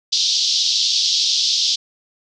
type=band-pass noise; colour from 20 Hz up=white; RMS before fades=-18 dBFS; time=0.12-1.76 s; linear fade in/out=10 ms; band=3300 to 5600 Hz; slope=48 dB/octave; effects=none